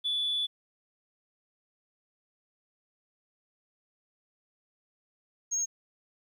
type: tone pair in turn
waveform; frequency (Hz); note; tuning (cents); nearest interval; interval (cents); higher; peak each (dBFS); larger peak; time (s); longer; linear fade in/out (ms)
sine; 3455 / 6522; A7 / G#8; -32 / -32; major seventh; 1100; second; -26 / -26; neither; 0.04-0.47 / 5.51-5.66; first; 20
effects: tanh soft clip ceiling -23 dBFS + 11-bit